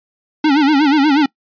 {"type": "tone with vibrato", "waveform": "square", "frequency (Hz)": 290.6, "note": "D4", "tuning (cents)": -18, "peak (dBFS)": -10, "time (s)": [0.44, 1.26], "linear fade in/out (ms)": 5, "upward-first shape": "sine", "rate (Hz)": 8.3, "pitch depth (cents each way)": 130, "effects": ["noise-tail reverb RT60 0.1 s tail -23 dB re dry", "resampled to 11025 Hz"]}